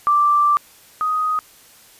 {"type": "tone pair in turn", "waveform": "sine", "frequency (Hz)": [1174.7, 1249.9], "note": ["D6", "D#6"], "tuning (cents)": [0, 7], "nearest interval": "minor second", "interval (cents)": 107, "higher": "second", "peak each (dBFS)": [-12, -17], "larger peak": "first", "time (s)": [[0.07, 0.57], [1.01, 1.39]], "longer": "first", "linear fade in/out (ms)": 0, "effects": ["white hiss -48 dBFS RMS until 1.99 s", "resampled to 32000 Hz"]}